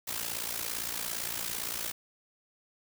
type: noise with amplitude modulation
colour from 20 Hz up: white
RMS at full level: -32 dBFS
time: 0.07-1.92 s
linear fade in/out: 10 ms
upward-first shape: sine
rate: 57.6 Hz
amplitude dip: 75%
effects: none